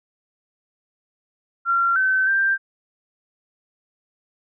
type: tone with pitch steps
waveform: sine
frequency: 1374 / 1532 / 1578 Hz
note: F6 / G6 / G6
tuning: -29 / -40 / +11 cents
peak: -16 dBFS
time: 1.65-2.58 s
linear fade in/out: 50 ms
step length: 310 ms
effects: none